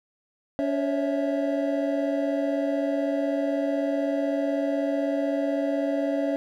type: tone cluster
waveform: triangle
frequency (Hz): 283.4 / 541 / 561 / 657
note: C#4 / C#5 / C#5 / E5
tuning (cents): +38 / -42 / +21 / -6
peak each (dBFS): -24 / -30 / -29 / -27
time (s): 0.59-6.36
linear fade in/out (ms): 0
effects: none